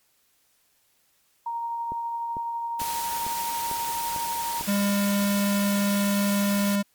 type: tone with tremolo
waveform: sine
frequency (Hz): 932.3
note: A#5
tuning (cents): 0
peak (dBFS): -26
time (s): 1.46-4.62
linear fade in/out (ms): 5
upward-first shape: triangle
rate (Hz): 12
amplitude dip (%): 25
type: click train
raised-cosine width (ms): 2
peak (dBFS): -24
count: 7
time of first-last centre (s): 1.92-4.611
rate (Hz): 2.23
type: noise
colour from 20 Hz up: white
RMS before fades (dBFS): -33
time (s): 2.79-6.76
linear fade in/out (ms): 10
type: tone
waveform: square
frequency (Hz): 201.4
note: G3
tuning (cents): +47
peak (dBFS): -22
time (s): 4.67-6.83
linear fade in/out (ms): 20
effects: white hiss -66 dBFS RMS until 6.94 s + MP3 96 kbps